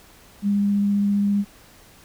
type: tone with vibrato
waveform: sine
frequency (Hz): 202.3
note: G#3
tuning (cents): -45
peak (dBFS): -17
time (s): 0.42-1.45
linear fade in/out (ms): 50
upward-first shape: sine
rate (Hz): 15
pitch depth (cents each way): 8
effects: pink hiss -50 dBFS RMS until 2.04 s